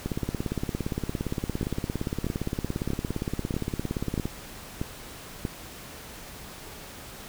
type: two click trains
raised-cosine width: 3 ms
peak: -15 / -15 dBFS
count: 7 / 74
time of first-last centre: 1.63-5.452 / 0.06-4.255 s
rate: 1.57 / 17.4 Hz
effects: pink hiss -43 dBFS RMS until 7.28 s